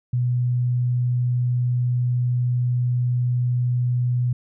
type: tone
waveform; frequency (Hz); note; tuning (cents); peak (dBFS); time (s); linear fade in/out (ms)
sine; 123.3; B2; -2; -18; 0.13-4.33; 5
effects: none